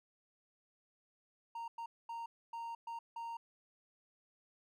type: tone bursts at uneven times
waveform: triangle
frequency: 926 Hz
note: A#5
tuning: 12 cents flat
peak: -39 dBFS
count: 6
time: 1.55-1.68 / 1.78-1.86 / 2.09-2.26 / 2.53-2.75 / 2.87-2.99 / 3.16-3.37 s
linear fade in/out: 5 ms
effects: none